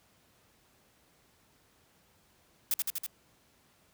blue noise with echo, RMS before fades -28 dBFS, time 2.71-2.74 s, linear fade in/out 2 ms, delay 81 ms, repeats 4, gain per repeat -2 dB, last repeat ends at 3.064 s, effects pink hiss -66 dBFS RMS until 3.93 s + high-pass 60 Hz 12 dB/octave

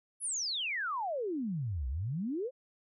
sine exponential two-way sweep, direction down then up, 11150 to 60 to 551 Hz, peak -32 dBFS, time 0.2-2.51 s, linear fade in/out 50 ms, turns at 1.88 s, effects none

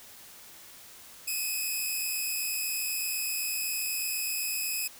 5% pulse tone pair together, 2489 / 2577 Hz, D#7 / E7, 0 / -40 cents, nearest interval minor second, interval 60 cents, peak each -23 dBFS, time 1.27-4.88 s, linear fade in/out 10 ms, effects white hiss -50 dBFS RMS until 4.99 s

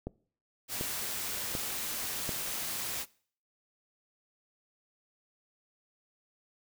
click train, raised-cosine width 2 ms, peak -22 dBFS, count 4, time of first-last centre 0.07-2.292 s, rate 1.35 Hz
white noise, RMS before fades -36 dBFS, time 0.68-3.06 s, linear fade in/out 50 ms
effects noise-tail reverb RT60 0.5 s tail -22 dB re dry

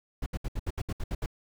brown noise bursts, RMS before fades -31 dBFS, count 10, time 0.22-1.261 s, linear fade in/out 5 ms, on 42 ms, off 69 ms, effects none

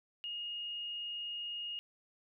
sine tone, 2858 Hz, F7, 39 cents sharp, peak -38 dBFS, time 0.24-1.79 s, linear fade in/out 0 ms, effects none

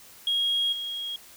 sine tone with level steps, 3280 Hz, G#7, 22 cents flat, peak -21 / -30 dBFS, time 0.27-1.16 s, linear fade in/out 2 ms, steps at 0.72 s, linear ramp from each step 10 ms, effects tanh soft clip ceiling -19 dBFS + white hiss -50 dBFS RMS until 1.36 s

